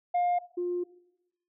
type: tone pair in turn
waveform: sine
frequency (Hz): 708 / 354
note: F5 / F4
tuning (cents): +23 / +23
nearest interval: octave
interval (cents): 1200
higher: first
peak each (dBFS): -21 / -27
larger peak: first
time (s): 0.14-0.39 / 0.57-0.84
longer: second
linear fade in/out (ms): 10
effects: noise-tail reverb RT60 0.9 s tail -19 dB re dry + tanh soft clip ceiling -22 dBFS